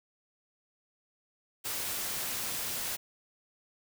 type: noise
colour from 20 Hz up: white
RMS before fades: -35 dBFS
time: 1.64-2.97 s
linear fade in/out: 20 ms
effects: none